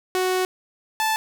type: tone pair in turn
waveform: sawtooth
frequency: 370 / 876.5 Hz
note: F#4 / A5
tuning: 0 / -7 cents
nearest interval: octave + minor third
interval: 1493 cents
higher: second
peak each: -16 dBFS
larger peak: neither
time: 0.15-0.45 / 1-1.16 s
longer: first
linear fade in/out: 0 ms
effects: none